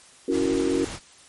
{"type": "chord", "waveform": "sine", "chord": "F# dominant seventh", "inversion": "second", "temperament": "equal with one note detuned", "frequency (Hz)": [279.3, 329.6, 370, 466.2], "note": ["C#4", "E4", "F#4", "A#4"], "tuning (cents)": [13, 0, 0, 0], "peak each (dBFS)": [-25, -26, -25, -28], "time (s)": [0.28, 0.85], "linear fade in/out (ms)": 5}
{"type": "noise", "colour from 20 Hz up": "pink", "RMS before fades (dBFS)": -35, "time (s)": [0.3, 1], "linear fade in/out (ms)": 50}
{"effects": ["white hiss -51 dBFS RMS until 1.28 s", "MP3 48 kbps"]}